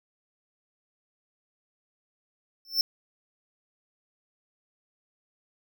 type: tone with exponential growth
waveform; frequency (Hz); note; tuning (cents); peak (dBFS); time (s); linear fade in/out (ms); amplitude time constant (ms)
square; 5360; E8; +28; -17; 2.65-2.81; 1; 34
effects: none